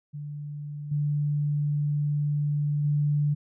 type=tone with level steps; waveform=sine; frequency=146.83 Hz; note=D3; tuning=in tune; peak=-33 / -23 / -21 dBFS; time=0.13-3.35 s; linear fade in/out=20 ms; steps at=0.91 / 2.84 s; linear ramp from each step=10 ms; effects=none